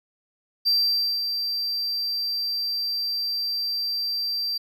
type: tone with ADSR envelope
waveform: triangle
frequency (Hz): 4700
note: D8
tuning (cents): +1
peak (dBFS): -16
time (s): 0.65-4.58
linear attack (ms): 24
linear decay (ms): 530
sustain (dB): -7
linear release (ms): 9
effects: none